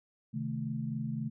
sine chord, A diminished, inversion first, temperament equal with one note detuned, 132.03 / 155.56 / 220 Hz, C3 / Eb3 / A3, +16 / 0 / 0 cents, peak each -37 / -38 / -36 dBFS, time 0.33-1.3 s, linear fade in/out 20 ms, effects none

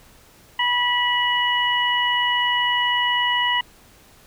harmonic tone, 976 Hz, B5, 21 cents flat, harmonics 1 / 2 / 3, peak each -22 / -22 / -22 dBFS, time 0.59-3.61 s, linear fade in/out 5 ms, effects pink hiss -51 dBFS RMS until 4.26 s

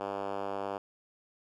5% pulse tone with band-pass filter, 99 Hz, G2, 18 cents sharp, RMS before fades -36 dBFS, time 0-0.78 s, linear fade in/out 5 ms, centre 610 Hz, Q 1, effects none

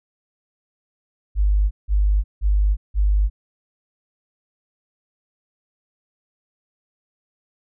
sine tone bursts, 50.4 Hz, G1, 49 cents sharp, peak -14 dBFS, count 4, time 1.35-3.3 s, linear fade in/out 50 ms, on 360 ms, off 170 ms, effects none

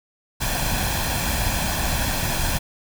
pink noise with comb filter, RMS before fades -23 dBFS, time 0.4-2.59 s, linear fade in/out 20 ms, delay 1.2 ms, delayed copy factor +0.6, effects none

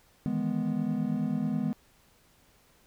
triangle chord, E major seventh, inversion third, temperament equal, 155.56 / 164.81 / 207.7 / 246.9 Hz, D#3 / E3 / G#3 / B3, 0 / 0 / 0 / 0 cents, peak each -34 / -33 / -29 / -29 dBFS, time 0.26-1.73 s, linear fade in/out 0 ms, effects pink hiss -63 dBFS RMS until 2.86 s

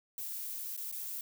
violet noise with dropouts, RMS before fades -40 dBFS, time 0.18-1.21 s, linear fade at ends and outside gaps 2 ms, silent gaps 0.766-0.775 / 0.916-0.924 s, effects none

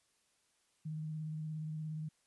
sine tone with vibrato, 155.56 Hz, D#3, in tune, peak -38 dBFS, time 0.85-2.09 s, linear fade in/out 10 ms, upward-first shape square, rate 17 Hz, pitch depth 18 cents each way, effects white hiss -75 dBFS RMS until 2.26 s + resampled to 24000 Hz

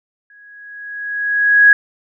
sine tone with exponential growth, 1661.2 Hz, G#6, in tune, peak -3 dBFS, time 0.3-1.73 s, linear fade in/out 2 ms, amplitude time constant 310 ms, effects none

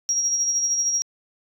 sine tone with tremolo, 5650 Hz, F8, 19 cents sharp, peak -17 dBFS, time 0.09-1.02 s, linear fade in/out 0 ms, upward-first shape sine, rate 13 Hz, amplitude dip 45%, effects tanh soft clip ceiling -13 dBFS

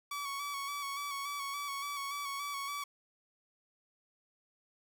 sawtooth tone with vibrato, 1129 Hz, C#6, 31 cents sharp, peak -33 dBFS, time 0.11-2.84 s, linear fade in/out 5 ms, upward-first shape square, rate 3.5 Hz, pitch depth 28 cents each way, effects 10-bit

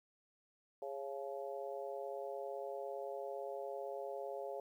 harmonic tone with a mistuned harmonic, 137.7 Hz, C#3, 11 cents flat, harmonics 3 / 4 / 5 / 6, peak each -46 / -44 / -47 / -52 dBFS, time 0.82-4.6 s, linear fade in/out 2 ms, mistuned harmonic 6, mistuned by +58 cents, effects 12-bit

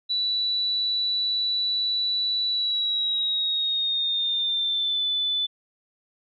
sine tone with pitch glide, 3951 to 3500 Hz, B7 to A7, 0 to -10 cents, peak -22 dBFS, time 0.09-5.47 s, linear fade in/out 20 ms, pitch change -210 cents, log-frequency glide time 2.49-5.05 s, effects none

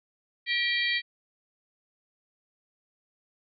harmonic tone with a mistuned harmonic, 644 Hz, E5, 41 cents flat, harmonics 3 / 4 / 5 / 6 / 7, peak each -28 / -30 / -32 / -34 / -35 dBFS, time 0.46-1.02 s, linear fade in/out 50 ms, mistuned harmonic 4, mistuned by -150 cents, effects none

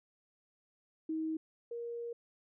sine tone pair in turn, 317.6 / 470.6 Hz, D#4 / A#4, +36 / +16 cents, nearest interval perfect fifth, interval 680 cents, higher second, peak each -33 / -38 dBFS, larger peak first, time 1.09-1.37 / 1.71-2.13 s, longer second, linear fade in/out 5 ms, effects none

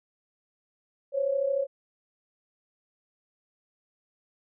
sine tone pair together, 523.3 / 556.6 Hz, C5 / C#5, 0 / +7 cents, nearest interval minor second, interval 107 cents, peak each -30 / -25 dBFS, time 1.12-1.67 s, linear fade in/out 50 ms, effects none

